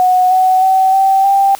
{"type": "tone with pitch steps", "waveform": "sine", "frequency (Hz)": [735, 747.8, 760.9, 774.2, 787.8], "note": ["F#5", "F#5", "F#5", "G5", "G5"], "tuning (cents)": [-12, 18, 48, -22, 8], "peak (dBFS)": -7, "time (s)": [0, 1.55], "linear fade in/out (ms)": 0, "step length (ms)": 310, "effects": ["white hiss -35 dBFS RMS until 1.59 s"]}